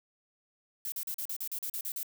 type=noise bursts; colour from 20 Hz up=violet; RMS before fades=-36 dBFS; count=11; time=0.85-2.031 s; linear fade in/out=2 ms; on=71 ms; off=40 ms; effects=none